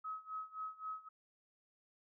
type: tone with tremolo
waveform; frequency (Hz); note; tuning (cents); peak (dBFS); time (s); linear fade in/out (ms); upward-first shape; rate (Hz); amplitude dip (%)
sine; 1278; D#6; +46; -39; 0.04-1.09; 10; sine; 3.8; 90
effects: none